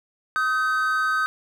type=tone pair together; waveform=triangle; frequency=1261 / 1538.5 Hz; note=D#6 / G6; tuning=+23 / -33 cents; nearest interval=minor third; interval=344 cents; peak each=-21 dBFS; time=0.36-1.26 s; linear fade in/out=0 ms; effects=none